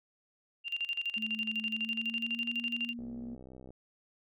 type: tone with tremolo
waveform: sine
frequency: 2787 Hz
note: F7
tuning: 4 cents flat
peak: -30 dBFS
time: 0.64-2.94 s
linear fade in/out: 50 ms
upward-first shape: square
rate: 12 Hz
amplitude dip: 80%
type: tone with pitch glide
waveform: sine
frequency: 219.6 to 236.7 Hz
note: A3 to A#3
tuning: -3 to +27 cents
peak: -39 dBFS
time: 1.16-3.36 s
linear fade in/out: 20 ms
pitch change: +130 cents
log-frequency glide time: 1.66-2.51 s
type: click train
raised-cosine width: 2 ms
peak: -37 dBFS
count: 47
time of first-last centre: 2.99-3.705 s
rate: 64.3 Hz
effects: none